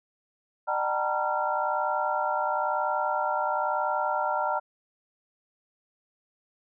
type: tone cluster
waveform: sine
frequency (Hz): 605 / 764 / 894 / 955 / 1375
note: D#5 / G5 / A5 / A#5 / F6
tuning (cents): -49 / -45 / +27 / +42 / -27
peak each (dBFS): -31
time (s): 0.67-4.6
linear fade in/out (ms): 20
effects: none